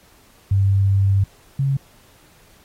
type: tone pair in turn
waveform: sine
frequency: 98 / 137.08 Hz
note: G2 / C#3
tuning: 0 / -19 cents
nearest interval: tritone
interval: 581 cents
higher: second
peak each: -13 / -16 dBFS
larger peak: first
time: 0.51-1.24 / 1.59-1.77 s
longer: first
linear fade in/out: 5 ms
effects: pink hiss -53 dBFS RMS until 2.64 s + AAC 48 kbps